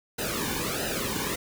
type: noise with flanger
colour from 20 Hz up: pink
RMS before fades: -30 dBFS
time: 0.18-1.36 s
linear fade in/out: 10 ms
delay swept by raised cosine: 0.88 to 1.55 ms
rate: 1.5 Hz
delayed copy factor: -0.8
effects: none